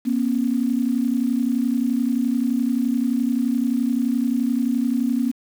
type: tone pair together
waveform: sine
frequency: 238.4 / 270 Hz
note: A#3 / C#4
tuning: +39 / -45 cents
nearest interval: major second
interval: 216 cents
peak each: -20 / -22 dBFS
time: 0.05-5.32 s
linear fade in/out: 20 ms
effects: 7-bit